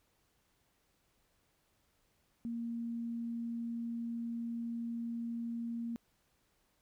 sine tone, 233.1 Hz, A#3, in tune, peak -36 dBFS, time 2.45-5.96 s, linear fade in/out 0 ms, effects pink hiss -75 dBFS RMS until 6.81 s

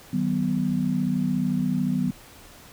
sine chord, B major, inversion first, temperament equal with one note detuned, 155.56 / 189.43 / 246.9 Hz, D#3 / F#3 / B3, 0 / +41 / 0 cents, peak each -28 / -25 / -25 dBFS, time 0.13-2.11 s, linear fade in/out 5 ms, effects pink hiss -48 dBFS RMS until 2.72 s

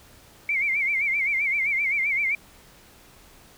sine tone with vibrato, 2217 Hz, C#7, in tune, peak -21 dBFS, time 0.49-2.35 s, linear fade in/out 2 ms, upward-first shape sine, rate 7.7 Hz, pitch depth 110 cents each way, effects pink hiss -52 dBFS RMS until 3.57 s

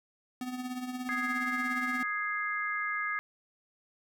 square tone with tremolo, 251.5 Hz, B3, 32 cents sharp, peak -33 dBFS, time 0.41-2.03 s, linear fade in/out 2 ms, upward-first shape triangle, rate 17 Hz, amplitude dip 65%
sine chord, Ab major, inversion second, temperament equal, 1244.5 / 1661.2 / 2093 Hz, Eb6 / Ab6 / C7, 0 / 0 / 0 cents, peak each -35 / -34 / -35 dBFS, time 1.09-3.19 s, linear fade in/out 0 ms
effects none

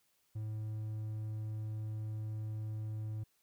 triangle tone, 108.2 Hz, A2, 29 cents flat, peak -35 dBFS, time 0.35-3.24 s, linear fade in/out 10 ms, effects white hiss -75 dBFS RMS until 3.42 s

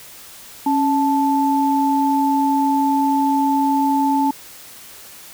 sine tone pair together, 275.6 / 875 Hz, C#4 / A5, -10 / -10 cents, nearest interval octave + minor sixth, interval 2000 cents, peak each -17 dBFS, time 0.66-4.31 s, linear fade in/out 5 ms, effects white hiss -40 dBFS RMS until 5.33 s

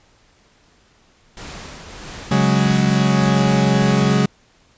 pink noise with tremolo, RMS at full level -33 dBFS, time 1.37-4.21 s, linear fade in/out 2 ms, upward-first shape triangle, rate 1.6 Hz, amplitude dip 45%
40% pulse chord, C# suspended fourth, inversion none, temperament equal, 138.59 / 185 / 207.7 Hz, C#3 / F#3 / G#3, 0 / 0 / 0 cents, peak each -17 dBFS, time 2.31-4.26 s, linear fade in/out 5 ms
effects pink hiss -55 dBFS RMS until 4.77 s + resampled to 16000 Hz

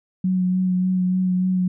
sine tone with vibrato, 184 Hz, F#3, 9 cents flat, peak -17 dBFS, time 0.24-1.68 s, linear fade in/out 5 ms, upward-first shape sine, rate 3.4 Hz, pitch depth 18 cents each way, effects none

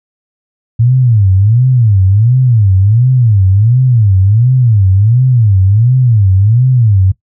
sine tone with vibrato, 110.5 Hz, A2, 8 cents sharp, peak -5 dBFS, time 0.79-7.12 s, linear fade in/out 10 ms, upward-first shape sine, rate 1.4 Hz, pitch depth 280 cents each way, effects noise-tail reverb RT60 0.1 s tail -17 dB re dry

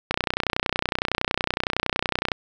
click train, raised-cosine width 0.3 ms, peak -5 dBFS, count 69, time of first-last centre 0.11-2.318 s, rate 30.8 Hz, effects none

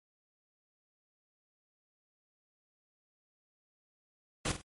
pink noise with echo, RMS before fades -32 dBFS, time 4.45-4.52 s, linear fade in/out 5 ms, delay 48 ms, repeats 2, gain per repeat -10 dB, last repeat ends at 4.616 s, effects MP3 48 kbps

